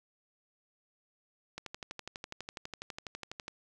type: click train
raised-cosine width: 0.2 ms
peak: -23 dBFS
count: 24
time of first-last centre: 1.58-3.481 s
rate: 12.1 Hz
effects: none